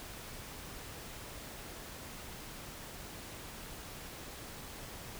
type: silence
effects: pink hiss -47 dBFS RMS until 5.19 s